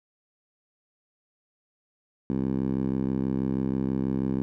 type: tone with band-pass filter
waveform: 10% pulse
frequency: 66.2 Hz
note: C2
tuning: 21 cents sharp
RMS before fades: -27 dBFS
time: 2.3-4.42 s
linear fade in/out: 0 ms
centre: 230 Hz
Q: 1.5
effects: none